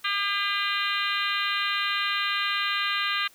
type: harmonic tone with a mistuned harmonic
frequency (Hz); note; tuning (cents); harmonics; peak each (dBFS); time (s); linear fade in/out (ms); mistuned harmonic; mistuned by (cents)
402.5; G4; +46; 3 / 4 / 5 / 6 / 7 / 8 / 9 / 10; -30 / -31 / -32 / -33 / -33 / -34 / -35 / -35; 0.04-3.28; 10; 8; -43
effects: white hiss -56 dBFS RMS until 3.34 s